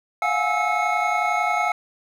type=tone cluster; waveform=triangle; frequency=698 / 729 / 834 / 1306 / 2178 Hz; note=F5 / F#5 / G#5 / E6 / C#7; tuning=-1 / -26 / +7 / -17 / -31 cents; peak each=-24 dBFS; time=0.22-1.72 s; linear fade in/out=2 ms; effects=none